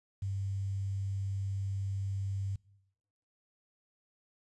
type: tone with quantisation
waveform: sine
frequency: 97.9 Hz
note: G2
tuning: 2 cents flat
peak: -32 dBFS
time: 0.22-2.56 s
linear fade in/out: 5 ms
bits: 10
effects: noise-tail reverb RT60 0.9 s tail -24 dB re dry + resampled to 24000 Hz